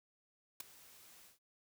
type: noise with ADSR envelope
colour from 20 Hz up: white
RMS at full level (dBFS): -40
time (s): 0.6-1.39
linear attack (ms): 4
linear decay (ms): 10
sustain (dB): -20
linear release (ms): 140
effects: none